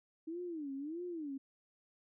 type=tone with vibrato; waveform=sine; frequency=311.1 Hz; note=D#4; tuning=in tune; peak=-39 dBFS; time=0.27-1.38 s; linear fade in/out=10 ms; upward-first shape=sine; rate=1.6 Hz; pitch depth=240 cents each way; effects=none